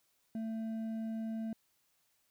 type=tone with hard clipping; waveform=triangle; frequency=222.9 Hz; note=A3; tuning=23 cents sharp; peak=-37 dBFS; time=0.35-1.53 s; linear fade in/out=2 ms; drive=8 dB; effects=white hiss -75 dBFS RMS until 2.3 s